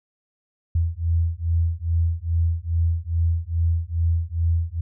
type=beating tone pair; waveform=sine; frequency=82.41 / 84.81 Hz; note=E2 / E2; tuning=0 / +50 cents; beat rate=2.4 Hz; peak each=-22 dBFS; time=0.75-4.81 s; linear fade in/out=5 ms; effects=none